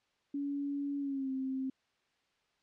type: tone with pitch glide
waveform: sine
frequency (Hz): 283.1 to 264.1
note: C#4 to C4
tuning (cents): +37 to +16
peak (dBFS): -33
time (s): 0.34-1.7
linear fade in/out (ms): 5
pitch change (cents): -121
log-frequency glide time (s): 0.99-1.31
effects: white hiss -75 dBFS RMS until 2.62 s + low-pass 4000 Hz 12 dB/octave